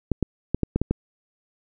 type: clicks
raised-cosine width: 3 ms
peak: -8 dBFS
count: 7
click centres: 0.117 / 0.227 / 0.546 / 0.633 / 0.76 / 0.816 / 0.91 s
effects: none